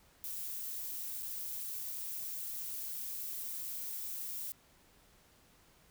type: noise with dropouts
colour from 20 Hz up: violet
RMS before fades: -41 dBFS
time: 0.24-4.52 s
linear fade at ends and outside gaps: 0 ms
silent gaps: 1.224-1.229 s
effects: pink hiss -65 dBFS RMS until 5.9 s